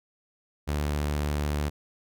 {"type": "tone", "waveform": "sawtooth", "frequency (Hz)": 73.7, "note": "D2", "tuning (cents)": 7, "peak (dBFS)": -22, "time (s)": [0.67, 1.7], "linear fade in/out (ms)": 20, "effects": []}